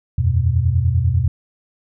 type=chord; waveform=sine; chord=E suspended second; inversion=none; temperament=equal; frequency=82.41 / 92.5 / 123.47 Hz; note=E2 / F#2 / B2; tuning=0 / 0 / 0 cents; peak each=-18 dBFS; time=0.18-1.28 s; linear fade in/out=5 ms; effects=none